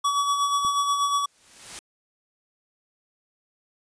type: tone with tremolo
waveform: square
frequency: 1137 Hz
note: C#6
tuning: 44 cents sharp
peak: -20 dBFS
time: 0.04-1.26 s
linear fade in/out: 10 ms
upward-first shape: sine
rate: 8.3 Hz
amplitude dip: 45%
type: click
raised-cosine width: 3 ms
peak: -28 dBFS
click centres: 0.649 s
type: noise with exponential growth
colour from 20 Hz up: white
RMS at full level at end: -35 dBFS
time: 1.1-1.79 s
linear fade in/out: 0 ms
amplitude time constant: 150 ms
effects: resampled to 22050 Hz